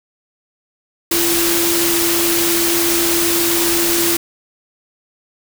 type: tone in noise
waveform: sine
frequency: 339.9 Hz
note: F4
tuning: 47 cents flat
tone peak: -18 dBFS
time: 1.11-4.17 s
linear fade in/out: 5 ms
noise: white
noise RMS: -17 dBFS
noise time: 1.11-4.17 s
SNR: -4 dB
effects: none